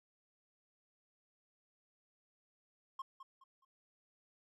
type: tone with echo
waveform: triangle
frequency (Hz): 1069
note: C6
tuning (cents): +37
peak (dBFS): -38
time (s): 2.99-3.02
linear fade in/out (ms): 5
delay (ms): 210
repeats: 3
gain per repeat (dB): -10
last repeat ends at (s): 3.65
effects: none